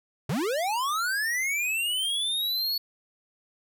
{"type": "linear sweep", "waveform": "square", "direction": "up", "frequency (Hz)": [112.9, 4435], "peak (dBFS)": -26, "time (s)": [0.29, 2.78], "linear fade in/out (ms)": 5, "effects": []}